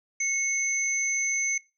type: tone pair together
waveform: sine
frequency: 2188 / 6173 Hz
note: C#7 / G8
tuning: -23 / -28 cents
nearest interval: octave + tritone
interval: 1795 cents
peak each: -28 / -27 dBFS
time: 0.2-1.58 s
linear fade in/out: 5 ms
effects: noise-tail reverb RT60 0.3 s tail -21 dB re dry